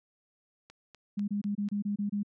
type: click train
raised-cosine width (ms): 0.2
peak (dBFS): -33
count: 5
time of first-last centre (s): 0.7-1.688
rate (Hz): 4.05
type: tone bursts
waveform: sine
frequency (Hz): 204.3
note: G#3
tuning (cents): -28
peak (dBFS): -28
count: 8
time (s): 1.17-2.232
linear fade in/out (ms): 10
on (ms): 110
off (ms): 26
effects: none